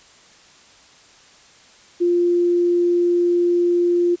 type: tone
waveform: sine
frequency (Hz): 349.2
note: F4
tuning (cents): 0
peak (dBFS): -14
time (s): 2-4.16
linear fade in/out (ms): 20
effects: white hiss -49 dBFS RMS until 4.2 s + resampled to 16000 Hz